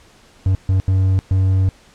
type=tone bursts at uneven times; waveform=triangle; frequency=94.8 Hz; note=F#2; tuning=43 cents sharp; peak=-10 dBFS; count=4; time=0.46-0.55 / 0.69-0.8 / 0.88-1.19 / 1.31-1.69 s; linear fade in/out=0 ms; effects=pink hiss -49 dBFS RMS until 1.94 s + low-pass 8000 Hz 12 dB/octave